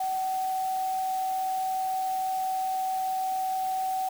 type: tone in noise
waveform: sine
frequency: 756 Hz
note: F#5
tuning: 37 cents sharp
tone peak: -26 dBFS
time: 0-4.09 s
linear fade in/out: 5 ms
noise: white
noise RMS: -44 dBFS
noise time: 0-4.09 s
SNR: +15 dB
effects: none